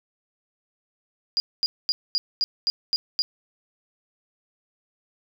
sine tone bursts, 4859 Hz, D#8, 42 cents flat, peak -19 dBFS, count 8, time 1.37-3.22 s, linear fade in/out 0 ms, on 30 ms, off 230 ms, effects none

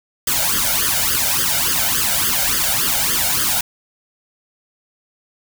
white noise with flanger, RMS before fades -18 dBFS, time 0.27-3.61 s, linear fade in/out 5 ms, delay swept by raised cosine 0.61 to 1.38 ms, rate 3.5 Hz, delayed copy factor +0.95, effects none

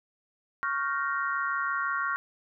sine chord, G half-diminished seventh, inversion second, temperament equal with one note detuned, 1108.7 / 1396.9 / 1542.8 / 1864.7 Hz, Db6 / F6 / G6 / Bb6, 0 / 0 / -28 / 0 cents, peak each -31 / -30 / -36 / -36 dBFS, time 0.63-2.16 s, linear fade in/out 0 ms, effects none

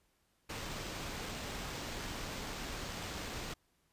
pink noise with sample-and-hold, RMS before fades -42 dBFS, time 0.49-3.54 s, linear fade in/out 10 ms, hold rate 11025 Hz, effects pink hiss -75 dBFS RMS until 3.92 s + resampled to 32000 Hz

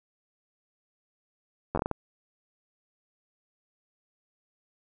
slowing click train, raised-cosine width 1 ms, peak -14 dBFS, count 7, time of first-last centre 1.75-1.913 s, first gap 10 ms, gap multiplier 1.4, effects none

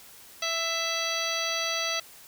harmonic tone with a mistuned harmonic, 659.3 Hz, E5, in tune, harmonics 1 / 2 / 3 / 4 / 5 / 6 / 7 / 9, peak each -35 / -35 / -35 / -35 / -35 / -35 / -35 / -35 dBFS, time 0.42-2 s, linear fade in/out 5 ms, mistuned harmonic 3, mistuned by +20 cents, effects white hiss -50 dBFS RMS until 2.27 s

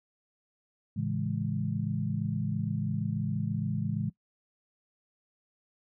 sine chord, A major seventh, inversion none, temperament equal, 110 / 138.59 / 164.81 / 207.7 Hz, A2 / C#3 / E3 / G#3, 0 / 0 / 0 / 0 cents, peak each -34 dBFS, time 0.96-4.1 s, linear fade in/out 10 ms, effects noise-tail reverb RT60 0.1 s tail -20 dB re dry

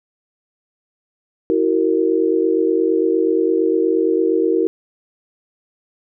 sine tone cluster, 326.1 / 374.7 / 461.6 Hz, E4 / F#4 / A#4, -19 / +22 / -17 cents, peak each -18 dBFS, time 1.5-4.67 s, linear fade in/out 0 ms, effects none

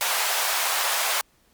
pink high-pass noise, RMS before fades -24 dBFS, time 0.01-1.21 s, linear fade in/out 0 ms, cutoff 680 Hz, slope 24 dB/octave, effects pink hiss -62 dBFS RMS until 1.53 s + MP3 96 kbps

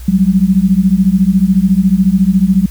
sine beating tone pair, 183.1 / 197.1 Hz, F#3 / G3, -18 / +10 cents, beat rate 14 Hz, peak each -10 dBFS, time 0.08-2.66 s, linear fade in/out 5 ms, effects added 60 Hz sine -25 dBFS peak until 2.7 s + white hiss -40 dBFS RMS until 2.7 s

